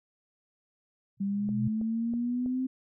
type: tone with exponential growth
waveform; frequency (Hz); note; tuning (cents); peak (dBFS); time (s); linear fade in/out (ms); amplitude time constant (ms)
sine; 124.5; B2; +14; -25; 1.17-1.68; 5; 110
type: exponential sweep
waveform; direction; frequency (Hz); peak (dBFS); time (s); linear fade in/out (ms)
sine; up; 196 to 261.6; -27; 1.2-2.67; 10
type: click train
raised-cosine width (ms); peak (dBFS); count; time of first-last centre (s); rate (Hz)
2; -31; 4; 1.49-2.461; 3.09
effects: none